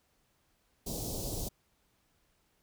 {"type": "band-stop noise", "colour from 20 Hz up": "pink", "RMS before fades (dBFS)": -37, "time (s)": [0.86, 1.49], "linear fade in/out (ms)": 10, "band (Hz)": [680, 4400], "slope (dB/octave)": 24, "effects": ["pink hiss -73 dBFS RMS until 2.62 s"]}